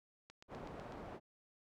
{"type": "click train", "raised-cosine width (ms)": 0.2, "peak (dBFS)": -38, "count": 6, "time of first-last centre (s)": [0.3, 0.923], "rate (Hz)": 8.03}
{"type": "low-pass noise", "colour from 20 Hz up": "white", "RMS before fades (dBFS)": -49, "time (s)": [0.48, 1.2], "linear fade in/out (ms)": 50, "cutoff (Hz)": 710, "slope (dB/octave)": 12}
{"effects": []}